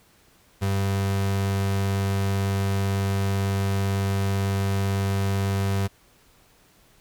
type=tone; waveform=35% pulse; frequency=98 Hz; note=G2; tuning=in tune; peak=-20 dBFS; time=0.61-5.88 s; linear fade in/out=20 ms; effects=pink hiss -58 dBFS RMS until 7 s